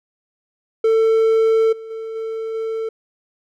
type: tone with level steps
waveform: triangle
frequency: 446.5 Hz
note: A4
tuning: 25 cents sharp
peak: -10 / -29 / -24 / -21 / -19 dBFS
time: 0.84-2.89 s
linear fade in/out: 5 ms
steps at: 1.72 / 1.9 / 2.15 / 2.54 s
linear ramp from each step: 10 ms
effects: none